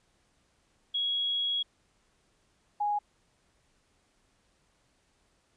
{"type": "tone pair in turn", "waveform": "sine", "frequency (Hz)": [3322, 827.6], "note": ["G#7", "G#5"], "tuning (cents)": [0, -6], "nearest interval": "2 octaves", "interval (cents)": 2406, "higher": "first", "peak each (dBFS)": [-27, -26], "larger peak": "second", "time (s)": [[0.94, 1.63], [2.8, 2.99]], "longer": "first", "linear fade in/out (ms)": 10, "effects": ["pink hiss -70 dBFS RMS until 5.56 s", "resampled to 22050 Hz"]}